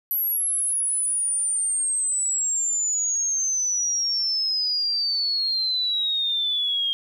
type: exponential sweep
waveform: sine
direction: down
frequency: 11840 to 3216 Hz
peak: -21 dBFS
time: 0.11-6.93 s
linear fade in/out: 0 ms
effects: 9-bit